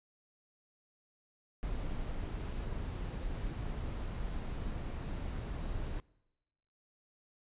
brown noise, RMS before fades -38 dBFS, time 1.63-6 s, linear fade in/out 0 ms, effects noise-tail reverb RT60 1.0 s tail -24 dB re dry + resampled to 8000 Hz

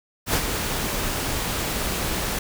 pink noise with ADSR envelope, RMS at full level -20 dBFS, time 0.26-2.39 s, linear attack 77 ms, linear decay 73 ms, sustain -6 dB, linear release 4 ms, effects none

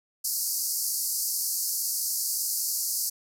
white band-pass noise, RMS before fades -29 dBFS, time 0.24-3.1 s, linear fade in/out 10 ms, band 4500 to 15000 Hz, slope 96 dB/octave, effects none

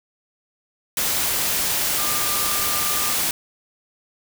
sine tone in noise, 1198 Hz, D6, 34 cents sharp, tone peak -30 dBFS, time 1.98-3.13 s, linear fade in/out 2 ms, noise white, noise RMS -22 dBFS, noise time 0.97-3.31 s, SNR -11 dB, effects none

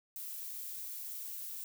violet noise, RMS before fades -43 dBFS, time 0.16-1.64 s, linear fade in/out 0 ms, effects none

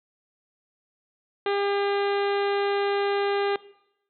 harmonic tone, 401.9 Hz, G4, 43 cents sharp, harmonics 1 / 2 / 3 / 4 / 5 / 6 / 7 / 8 / 9 / 10, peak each -24 / -30 / -34 / -36 / -38 / -40 / -41 / -42 / -43 / -44 dBFS, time 1.46-3.56 s, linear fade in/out 2 ms, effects noise-tail reverb RT60 0.8 s tail -19 dB re dry

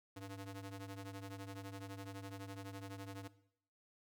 sawtooth ring-modulated tone, 195.9 Hz, G3, 1 cent flat, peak -40 dBFS, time 0.16-3.28 s, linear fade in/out 10 ms, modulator 92 Hz, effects noise-tail reverb RT60 0.7 s tail -17 dB re dry

